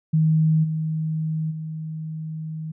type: tone with level steps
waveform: sine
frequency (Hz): 157.8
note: D#3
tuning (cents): +25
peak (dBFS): -15 / -22 / -28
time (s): 0.13-2.72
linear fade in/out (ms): 10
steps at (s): 0.63 / 1.5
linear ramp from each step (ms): 20
effects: none